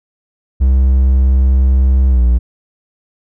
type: tone with pitch glide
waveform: triangle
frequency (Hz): 65.41 to 60.33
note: C2 to B1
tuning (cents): 0 to -40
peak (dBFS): -5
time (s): 0.6-2.39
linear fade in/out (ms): 20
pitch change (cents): -140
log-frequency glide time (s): 2.1-2.21
effects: none